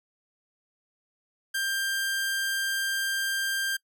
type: tone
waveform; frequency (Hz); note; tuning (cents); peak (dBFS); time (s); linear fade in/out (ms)
sawtooth; 1588; G6; +22; -23; 1.54-3.77; 10
effects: noise-tail reverb RT60 0.1 s tail -24 dB re dry